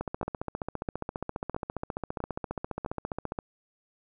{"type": "two click trains", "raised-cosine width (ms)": 1, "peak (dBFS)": [-18, -19], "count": [51, 5], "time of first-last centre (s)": [[0.01, 3.388], [0.23, 2.862]], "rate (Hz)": [14.8, 1.52], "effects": []}